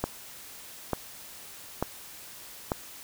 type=click train; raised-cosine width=1 ms; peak=-12 dBFS; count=4; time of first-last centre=0.04-2.719 s; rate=1.12 Hz; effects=white hiss -46 dBFS RMS until 3.03 s